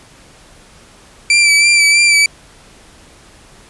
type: tone with vibrato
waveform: sawtooth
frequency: 2334 Hz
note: D7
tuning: 11 cents flat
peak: -4 dBFS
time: 1.3-2.26 s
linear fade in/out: 2 ms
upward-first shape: sine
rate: 3.1 Hz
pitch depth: 31 cents each way
effects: pink hiss -43 dBFS RMS until 3.69 s + resampled to 24000 Hz